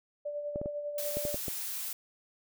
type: tone with tremolo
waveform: sine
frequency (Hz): 586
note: D5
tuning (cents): -4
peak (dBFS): -32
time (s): 0.25-1.36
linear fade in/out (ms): 10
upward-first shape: sine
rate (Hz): 10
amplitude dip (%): 45
type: clicks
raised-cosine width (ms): 2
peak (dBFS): -23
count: 7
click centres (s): 0.559 / 0.615 / 0.659 / 1.17 / 1.252 / 1.344 / 1.482
type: noise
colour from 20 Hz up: blue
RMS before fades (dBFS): -37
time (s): 0.98-1.93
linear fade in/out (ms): 2
effects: none